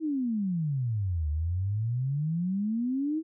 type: exponential two-way sweep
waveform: sine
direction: down then up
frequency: 327.5 to 73.42 to 327.5 Hz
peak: -26 dBFS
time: 0-3.23 s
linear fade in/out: 50 ms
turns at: 1.29 s
effects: none